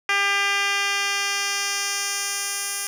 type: tone with band-pass filter sweep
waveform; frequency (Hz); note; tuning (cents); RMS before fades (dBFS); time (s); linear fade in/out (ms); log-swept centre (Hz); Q
10% pulse; 400; G4; +35; -24; 0.09-2.87; 2; 2400 to 9500; 1.1
effects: none